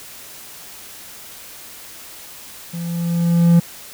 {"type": "tone with level ramp", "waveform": "triangle", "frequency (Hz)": 170.3, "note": "F3", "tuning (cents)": -43, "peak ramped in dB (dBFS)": [-23, -5], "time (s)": [2.73, 3.6], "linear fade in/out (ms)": 10, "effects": ["white hiss -38 dBFS RMS until 3.93 s"]}